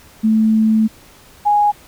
sine tone pair in turn, 219.3 / 828 Hz, A3 / G#5, -6 / -5 cents, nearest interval octave + major seventh, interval 2301 cents, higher second, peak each -10 dBFS, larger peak neither, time 0.23-0.88 / 1.45-1.72 s, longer first, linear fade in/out 20 ms, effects pink hiss -45 dBFS RMS until 1.87 s

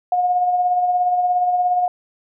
sine tone with tremolo, 720 Hz, F#5, 47 cents flat, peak -13 dBFS, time 0.12-1.88 s, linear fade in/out 2 ms, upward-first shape sine, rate 17 Hz, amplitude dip 40%, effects none

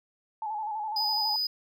sine tone with vibrato, 857 Hz, A5, 46 cents flat, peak -30 dBFS, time 0.42-1.36 s, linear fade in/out 2 ms, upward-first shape square, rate 12 Hz, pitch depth 46 cents each way
triangle tone, 4978 Hz, D#8, in tune, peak -25 dBFS, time 0.96-1.47 s, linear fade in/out 5 ms
effects none

